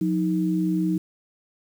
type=tone pair together; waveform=sine; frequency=179.02 / 315.4 Hz; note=F3 / D#4; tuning=+43 / +24 cents; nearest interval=minor seventh; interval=981 cents; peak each=-23 dBFS; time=0.01-0.98 s; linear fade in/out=5 ms; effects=8-bit